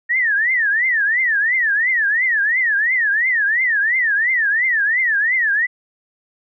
sine tone with vibrato, 1831 Hz, A#6, 32 cents flat, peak -14 dBFS, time 0.09-5.67 s, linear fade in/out 20 ms, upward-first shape triangle, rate 2.9 Hz, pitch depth 260 cents each way, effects none

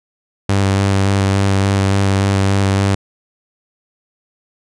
sawtooth tone with vibrato, 98 Hz, G2, in tune, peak -8 dBFS, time 0.49-2.95 s, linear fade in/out 5 ms, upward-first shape square, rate 3.5 Hz, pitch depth 12 cents each way, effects resampled to 22050 Hz

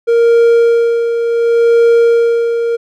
triangle tone with tremolo, 466.2 Hz, A#4, in tune, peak -3 dBFS, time 0.07-2.77 s, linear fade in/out 20 ms, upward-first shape sine, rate 0.69 Hz, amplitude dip 55%, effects none

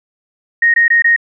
sine tone bursts, 1864.7 Hz, A#6, in tune, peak -7 dBFS, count 4, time 0.62-1.163 s, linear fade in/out 5 ms, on 120 ms, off 21 ms, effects none

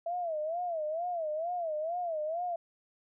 sine tone with vibrato, 659.3 Hz, E5, in tune, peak -31 dBFS, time 0.06-2.56 s, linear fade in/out 5 ms, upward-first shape sine, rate 2.2 Hz, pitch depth 150 cents each way, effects none

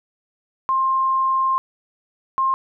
sine tone pair in turn, 1058 / 1062.7 Hz, C6 / C6, +19 / +27 cents, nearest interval unison, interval 8 cents, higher second, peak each -16 dBFS, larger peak neither, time 0.69-1.58 / 2.38-2.54 s, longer first, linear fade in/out 0 ms, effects none

